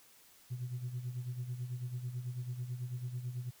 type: tone with tremolo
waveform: sine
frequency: 124 Hz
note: B2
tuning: 7 cents sharp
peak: -33 dBFS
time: 0.5-3.51 s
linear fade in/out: 20 ms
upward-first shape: sine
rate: 9.1 Hz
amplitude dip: 70%
effects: tanh soft clip ceiling -32 dBFS + white hiss -62 dBFS RMS until 3.6 s